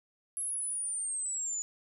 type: linear sweep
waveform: sine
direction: down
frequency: 10940 to 6880 Hz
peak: -32 dBFS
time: 0.37-1.62 s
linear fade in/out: 0 ms
effects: none